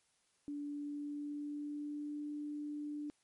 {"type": "tone with pitch glide", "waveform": "sine", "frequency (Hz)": [290, 295.4], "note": ["D4", "D4"], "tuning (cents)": [-22, 10], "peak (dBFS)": -39, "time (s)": [0.48, 3.1], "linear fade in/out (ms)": 0, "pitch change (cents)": 32, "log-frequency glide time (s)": [0.65, 2.27], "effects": ["white hiss -75 dBFS RMS until 3.23 s", "MP3 48 kbps"]}